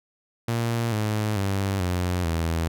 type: tone with pitch steps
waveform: sawtooth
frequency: 116.54 / 106.87 / 98 / 89.86 / 82.41 Hz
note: A#2 / A2 / G2 / F2 / E2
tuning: 0 / -50 / 0 / +50 / 0 cents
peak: -19 dBFS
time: 0.48-2.68 s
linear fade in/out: 5 ms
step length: 440 ms
effects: none